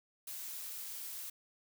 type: noise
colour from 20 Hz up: blue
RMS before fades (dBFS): -44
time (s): 0.27-1.3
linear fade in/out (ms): 5
effects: none